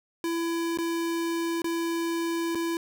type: tone with dropouts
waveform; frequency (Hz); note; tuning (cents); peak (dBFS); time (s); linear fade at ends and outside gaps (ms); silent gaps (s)
square; 334.6; E4; +26; -27; 0.24-2.77; 1; 0.774-0.786 / 1.619-1.643 / 2.549-2.554
effects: none